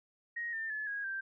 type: tone with pitch steps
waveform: sine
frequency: 1878 / 1797.3 / 1720.1 / 1646.3 / 1575.6 Hz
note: A#6 / A6 / A6 / G#6 / G6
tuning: +12 / +36 / -40 / -16 / +8 cents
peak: -35 dBFS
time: 0.36-1.21 s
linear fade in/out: 10 ms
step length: 170 ms
effects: none